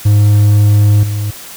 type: tone with level steps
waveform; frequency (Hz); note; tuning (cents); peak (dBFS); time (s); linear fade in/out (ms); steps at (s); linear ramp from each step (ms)
triangle; 103.83; G#2; 0; -3 / -12; 0.05-1.31; 10; 1.03; 5
effects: white hiss -31 dBFS RMS until 1.56 s